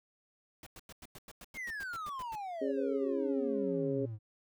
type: noise bursts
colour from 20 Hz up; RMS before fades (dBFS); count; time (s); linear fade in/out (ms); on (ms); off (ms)
pink; -50; 14; 0.63-2.355; 2; 35; 95
type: exponential sweep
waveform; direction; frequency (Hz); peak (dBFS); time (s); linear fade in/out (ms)
triangle; down; 2205 to 102.9; -36; 1.54-4.19; 50
type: harmonic tone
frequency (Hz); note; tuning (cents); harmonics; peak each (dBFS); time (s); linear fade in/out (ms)
136.7; C#3; -24; 2 / 3 / 4; -35 / -34 / -38; 2.61-4.06; 10
effects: none